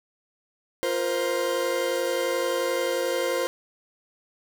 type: chord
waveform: 40% pulse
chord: F suspended fourth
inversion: none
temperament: equal with one note detuned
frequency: 349.2 / 471.9 / 523.3 Hz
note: F4 / Bb4 / C5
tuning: 0 / +21 / 0 cents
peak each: -30 / -29 / -25 dBFS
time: 0.83-3.47 s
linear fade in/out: 0 ms
effects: none